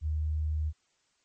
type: tone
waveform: sine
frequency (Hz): 77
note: D#2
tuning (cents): -17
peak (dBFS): -27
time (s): 0.01-0.73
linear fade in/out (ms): 50
effects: white hiss -72 dBFS RMS until 1.24 s + MP3 32 kbps